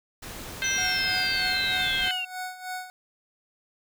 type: noise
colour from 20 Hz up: pink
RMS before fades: -39 dBFS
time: 0.22-2.09 s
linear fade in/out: 10 ms
type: harmonic tone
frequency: 523.3 Hz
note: C5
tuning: in tune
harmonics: 3 / 4 / 5 / 6 / 7 / 8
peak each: -29 / -31 / -33 / -35 / -36 / -37 dBFS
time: 0.62-2.11 s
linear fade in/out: 0 ms
type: linear sweep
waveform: sine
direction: down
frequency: 6030 to 2706 Hz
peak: -28 dBFS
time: 0.64-2.25 s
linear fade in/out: 5 ms
type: tone with tremolo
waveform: 25% pulse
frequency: 738 Hz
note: F#5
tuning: 5 cents flat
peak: -27 dBFS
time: 0.78-2.9 s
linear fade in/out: 0 ms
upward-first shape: sine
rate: 3.2 Hz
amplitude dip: 75%
effects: none

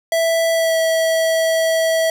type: tone with pitch glide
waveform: square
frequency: 659.3 to 650.6 Hz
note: E5 to E5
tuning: 0 to -23 cents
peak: -15 dBFS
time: 0.12-2.1 s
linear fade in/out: 2 ms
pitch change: -23 cents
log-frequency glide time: 0.52-0.77 s
effects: none

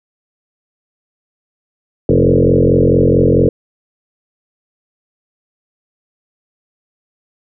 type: tone with frequency modulation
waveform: sine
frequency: 291.9 Hz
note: D4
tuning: 10 cents flat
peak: -7 dBFS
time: 2.09-3.49 s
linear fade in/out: 2 ms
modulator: 44.5 Hz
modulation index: 4.9
effects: none

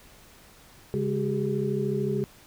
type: tone cluster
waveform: sine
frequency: 137.9 / 204.2 / 381.1 / 414.6 Hz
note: C#3 / G#3 / G4 / G#4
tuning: -9 / -29 / -49 / -3 cents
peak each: -30 dBFS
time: 0.94-2.24 s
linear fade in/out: 0 ms
effects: pink hiss -53 dBFS RMS until 2.46 s

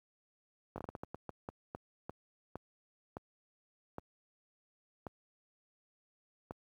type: slowing click train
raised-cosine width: 1 ms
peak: -27 dBFS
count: 17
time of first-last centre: 0.76-6.509 s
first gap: 20 ms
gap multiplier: 1.33
effects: high-pass 60 Hz 12 dB/octave + 11-bit

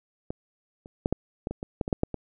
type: clicks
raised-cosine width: 2 ms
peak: -18 / -30 / -10 / -10 / -16 / -19 / -20 / -13 / -18 / -9 / -9 / -18 dBFS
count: 12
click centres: 0.305 / 0.859 / 1.059 / 1.126 / 1.471 / 1.51 / 1.629 / 1.812 / 1.879 / 1.928 / 2.034 / 2.143 s
effects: none

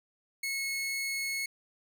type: tone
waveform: sawtooth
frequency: 2186 Hz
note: C#7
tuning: 25 cents flat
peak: -28 dBFS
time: 0.43-1.46 s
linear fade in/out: 5 ms
effects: none

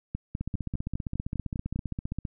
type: two click trains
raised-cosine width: 5 ms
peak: -19 / -18 dBFS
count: 29 / 9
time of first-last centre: 0.41-2.252 / 0.15-1.76 s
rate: 15.2 / 4.97 Hz
effects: none

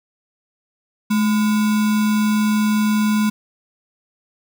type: tone with sample-and-hold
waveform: sine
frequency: 213.1 Hz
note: G#3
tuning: 45 cents sharp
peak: -14 dBFS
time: 1.1-3.3 s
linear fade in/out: 10 ms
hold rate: 1225 Hz
effects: none

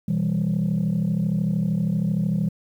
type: chord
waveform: sine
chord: E minor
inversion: second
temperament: just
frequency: 123.61 / 164.81 / 197.78 Hz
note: B2 / E3 / G3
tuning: +2 / 0 / +16 cents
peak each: -27 / -21 / -22 dBFS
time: 0.08-2.49 s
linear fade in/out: 5 ms
effects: tanh soft clip ceiling -16 dBFS + 9-bit

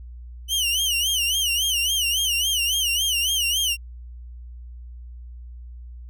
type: tone with vibrato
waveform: sawtooth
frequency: 2981 Hz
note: F#7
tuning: 12 cents sharp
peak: -17 dBFS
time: 0.48-3.77 s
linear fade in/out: 50 ms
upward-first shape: sine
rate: 3.6 Hz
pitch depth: 140 cents each way
effects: added 60 Hz sine -36 dBFS peak until 6.09 s

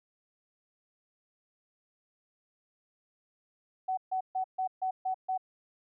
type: tone bursts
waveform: sine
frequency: 751 Hz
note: F#5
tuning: 26 cents sharp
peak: -28 dBFS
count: 7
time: 3.88-5.378 s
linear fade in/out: 10 ms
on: 94 ms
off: 140 ms
effects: none

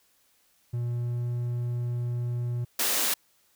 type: tone with pitch glide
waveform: triangle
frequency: 120 to 120.83 Hz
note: B2 to B2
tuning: -49 to -37 cents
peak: -25 dBFS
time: 0.73-2.65 s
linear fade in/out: 10 ms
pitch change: +12 cents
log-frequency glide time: 0.87-1.3 s
type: high-pass noise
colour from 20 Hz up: white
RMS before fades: -26 dBFS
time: 2.79-3.14 s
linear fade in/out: 5 ms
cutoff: 190 Hz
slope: 48 dB/octave
effects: white hiss -66 dBFS RMS until 3.55 s

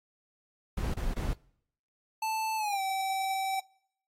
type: noise bursts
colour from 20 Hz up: brown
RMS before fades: -31 dBFS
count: 3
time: 0.77-1.334 s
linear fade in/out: 5 ms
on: 170 ms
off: 27 ms
type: tone with pitch glide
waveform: square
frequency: 880 to 770.5 Hz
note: A5 to G5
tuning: 0 to -30 cents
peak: -30 dBFS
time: 2.22-3.6 s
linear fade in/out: 5 ms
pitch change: -230 cents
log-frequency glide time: 2.57-2.81 s
effects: noise-tail reverb RT60 0.7 s tail -24 dB re dry + AAC 48 kbps

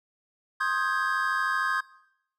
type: chord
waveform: triangle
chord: Ab major seventh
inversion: first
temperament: equal with one note detuned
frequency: 1064.8 / 1244.5 / 1568 / 1661.2 Hz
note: C6 / Eb6 / G6 / Ab6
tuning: +30 / 0 / 0 / 0 cents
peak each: -28 / -29 / -28 / -28 dBFS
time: 0.6-1.81 s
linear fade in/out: 10 ms
effects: noise-tail reverb RT60 0.8 s tail -21 dB re dry

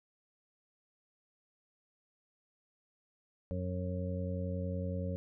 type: harmonic tone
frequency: 90.8 Hz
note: F#2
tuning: 32 cents flat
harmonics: 1 / 2 / 3 / 5 / 6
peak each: -36 / -39 / -46 / -46 / -42 dBFS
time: 3.51-5.16 s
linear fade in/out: 0 ms
effects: none

